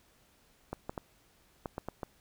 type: clicks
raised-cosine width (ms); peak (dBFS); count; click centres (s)
1; -22; 7; 0.73 / 0.895 / 0.978 / 1.658 / 1.781 / 1.886 / 2.032
effects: pink hiss -66 dBFS RMS until 2.2 s